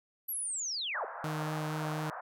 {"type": "linear sweep", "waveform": "sine", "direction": "down", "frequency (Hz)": [12000, 338.8], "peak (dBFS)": -33, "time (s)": [0.28, 1.05], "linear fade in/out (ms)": 10}
{"type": "band-pass noise", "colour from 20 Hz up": "pink", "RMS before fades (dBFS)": -42, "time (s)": [0.94, 2.21], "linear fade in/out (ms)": 10, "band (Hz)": [590, 1600], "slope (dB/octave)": 48}
{"type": "tone with vibrato", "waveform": "sawtooth", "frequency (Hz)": 154.4, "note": "D#3", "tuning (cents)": -13, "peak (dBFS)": -30, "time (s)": [1.24, 2.1], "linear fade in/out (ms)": 2, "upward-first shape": "sine", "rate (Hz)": 4.2, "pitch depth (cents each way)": 8}
{"effects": []}